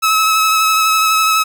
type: tone with vibrato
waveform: sawtooth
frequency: 1292 Hz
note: E6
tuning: 35 cents flat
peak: -7 dBFS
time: 0.02-1.44 s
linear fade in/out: 20 ms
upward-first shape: triangle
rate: 12 Hz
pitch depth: 21 cents each way
effects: none